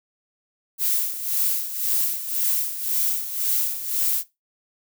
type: noise with tremolo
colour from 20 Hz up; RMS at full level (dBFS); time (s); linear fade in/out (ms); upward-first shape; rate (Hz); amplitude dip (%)
violet; -21; 0.78-4.24; 50; sine; 1.9; 70
effects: noise-tail reverb RT60 0.2 s tail -17 dB re dry